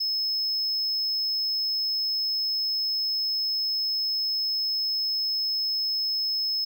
triangle tone, 5190 Hz, E8, 28 cents flat, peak -23 dBFS, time 0-6.65 s, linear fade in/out 10 ms, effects none

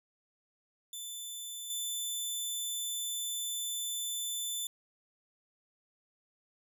15% pulse tone with level steps, 3520 Hz, A7, in tune, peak -33 / -27 dBFS, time 0.93-4.67 s, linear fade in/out 2 ms, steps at 1.7 s, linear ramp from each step 2 ms, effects none

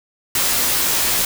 white noise with comb filter, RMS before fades -18 dBFS, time 0.35-1.25 s, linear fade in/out 2 ms, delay 17 ms, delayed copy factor -0.8, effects none

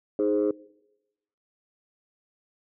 sine chord, Ab major, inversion second, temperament equal, 311.1 / 415.3 / 523.3 Hz, Eb4 / Ab4 / C5, 0 / 0 / 0 cents, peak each -25 / -23 / -27 dBFS, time 0.19-0.51 s, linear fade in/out 2 ms, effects noise-tail reverb RT60 1.0 s tail -23 dB re dry + tanh soft clip ceiling -15 dBFS

